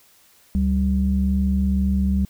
sine tone pair together, 71.5 / 193.55 Hz, D2 / G3, -46 / -22 cents, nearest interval octave + perfect fourth, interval 1724 cents, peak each -19 dBFS, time 0.55-2.25 s, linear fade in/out 0 ms, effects tanh soft clip ceiling -9 dBFS + white hiss -55 dBFS RMS until 2.29 s

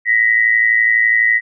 sine tone pair together, 1883 / 1995 Hz, A#6 / B6, +17 / +17 cents, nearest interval minor second, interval 100 cents, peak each -13 dBFS, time 0.05-1.41 s, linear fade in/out 50 ms, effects none

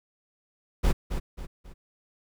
brown noise with echo, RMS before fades -20 dBFS, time 0.83-0.93 s, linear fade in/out 20 ms, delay 270 ms, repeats 3, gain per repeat -8 dB, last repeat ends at 1.74 s, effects none

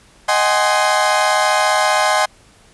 30% pulse chord, Ab dominant seventh, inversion second, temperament equal with one note detuned, 622.3 / 755.5 / 830.6 / 1046.5 Hz, Eb5 / Gb5 / Ab5 / C6, 0 / +36 / 0 / 0 cents, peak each -16 dBFS, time 0.28-2.26 s, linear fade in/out 10 ms, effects pink hiss -49 dBFS RMS until 2.73 s + resampled to 24000 Hz

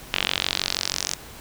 sawtooth tone with band-pass filter sweep, 46.25 Hz, F#1, in tune, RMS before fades -27 dBFS, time 0.13-1.15 s, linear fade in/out 10 ms, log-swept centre 2900 to 6300 Hz, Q 2.6, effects pink hiss -42 dBFS RMS until 1.4 s

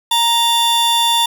45% pulse tone pair together, 932.3 / 3520 Hz, A#5 / A7, 0 / 0 cents, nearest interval octave + major seventh, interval 2300 cents, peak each -15 dBFS, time 0.11-1.26 s, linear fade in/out 5 ms, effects none

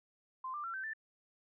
sine tone with pitch steps, 1039 / 1186.6 / 1355.2 / 1547.8 / 1767.7 Hz, C6 / D6 / E6 / G6 / A6, -12 / +18 / +48 / -22 / +8 cents, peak -38 dBFS, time 0.44-0.935 s, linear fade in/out 5 ms, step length 99 ms, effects none

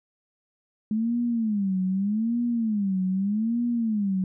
sine tone with vibrato, 211.1 Hz, G#3, 29 cents sharp, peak -22 dBFS, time 0.91-4.24 s, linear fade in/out 2 ms, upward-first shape sine, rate 0.82 Hz, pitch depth 220 cents each way, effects none

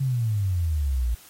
sine exponential sweep, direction down, 138.59 to 55.9 Hz, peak -21 dBFS, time 0-1.15 s, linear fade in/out 10 ms, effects white hiss -50 dBFS RMS until 1.29 s + AAC 48 kbps

